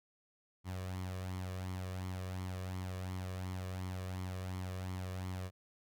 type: tone with flanger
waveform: sawtooth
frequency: 92.5 Hz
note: F#2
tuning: in tune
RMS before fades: -41 dBFS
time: 0.64-5.51 s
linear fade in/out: 50 ms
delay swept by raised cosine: 0.92 to 1.77 ms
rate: 2.8 Hz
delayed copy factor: +0.55
effects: none